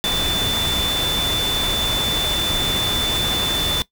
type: tone in noise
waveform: sine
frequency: 3520 Hz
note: A7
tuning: in tune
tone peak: -19 dBFS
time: 0.04-3.82 s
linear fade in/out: 0 ms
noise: pink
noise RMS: -24 dBFS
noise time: 0.04-3.82 s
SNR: +2 dB
effects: noise-tail reverb RT60 0.1 s tail -19 dB re dry